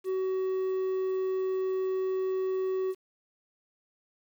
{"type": "tone", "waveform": "triangle", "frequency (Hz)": 376.6, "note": "F#4", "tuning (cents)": 31, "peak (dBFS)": -25, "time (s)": [0.04, 2.95], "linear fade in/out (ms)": 50, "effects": ["9-bit"]}